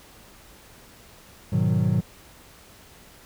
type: chord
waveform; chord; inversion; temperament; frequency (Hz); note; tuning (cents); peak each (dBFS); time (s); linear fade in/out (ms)
triangle; G# minor seventh; none; equal; 103.83 / 123.47 / 155.56 / 185; G#2 / B2 / D#3 / F#3; 0 / 0 / 0 / 0; -22; 1.52-2.01; 10
effects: tanh soft clip ceiling -11 dBFS + pink hiss -50 dBFS RMS until 3.25 s